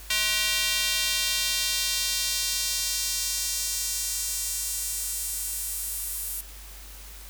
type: tone with high-pass filter sweep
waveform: square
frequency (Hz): 212.8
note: G#3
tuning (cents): +42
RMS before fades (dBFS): -28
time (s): 0.1-6.41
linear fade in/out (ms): 5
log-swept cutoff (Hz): 2700 to 11000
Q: 1.2
effects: added 50 Hz sine -43 dBFS peak until 7.29 s + white hiss -46 dBFS RMS until 7.29 s